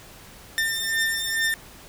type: beating tone pair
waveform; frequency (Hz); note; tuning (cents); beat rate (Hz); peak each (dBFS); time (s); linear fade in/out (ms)
sawtooth; 1800 / 1802.3; A6 / A6; +39 / +41; 2.3; -24 / -21; 0.58-1.54; 0
effects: pink hiss -46 dBFS RMS until 1.88 s